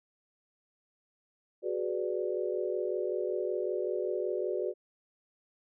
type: chord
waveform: sine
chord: G# half-diminished seventh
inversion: third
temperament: equal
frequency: 370 / 415.3 / 493.9 / 587.3 Hz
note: F#4 / G#4 / B4 / D5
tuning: 0 / 0 / 0 / 0 cents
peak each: -33 / -36 / -36 / -37 dBFS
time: 1.62-4.74 s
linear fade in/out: 50 ms
effects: none